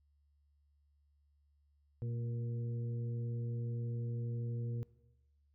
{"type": "harmonic tone with a mistuned harmonic", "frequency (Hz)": 118.3, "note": "A#2", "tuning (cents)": 26, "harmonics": [1, 2, 3, 4], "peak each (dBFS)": [-36, -48, -54, -51], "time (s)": [2.02, 4.83], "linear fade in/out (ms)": 0, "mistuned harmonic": 2, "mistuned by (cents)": -46, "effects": ["noise-tail reverb RT60 1.0 s tail -20 dB re dry", "added 72 Hz sine -69 dBFS peak until 5.54 s"]}